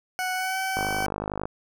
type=tone with pitch glide; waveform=20% pulse; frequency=740 to 762.6 Hz; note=F#5 to G5; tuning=0 to -48 cents; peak=-21 dBFS; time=0.19-1.06 s; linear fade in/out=0 ms; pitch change=+52 cents; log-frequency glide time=0.34-0.58 s
type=click train; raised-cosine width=1 ms; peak=-15 dBFS; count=36; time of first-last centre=0.77-1.455 s; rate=51.1 Hz
effects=none